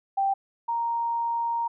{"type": "tone pair in turn", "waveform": "sine", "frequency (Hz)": [784, 932.3], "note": ["G5", "A#5"], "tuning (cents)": [0, 0], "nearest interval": "minor third", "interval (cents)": 300, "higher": "second", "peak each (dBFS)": [-21, -24], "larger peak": "first", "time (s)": [[0.17, 0.34], [0.68, 1.68]], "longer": "second", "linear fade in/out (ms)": 10, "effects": []}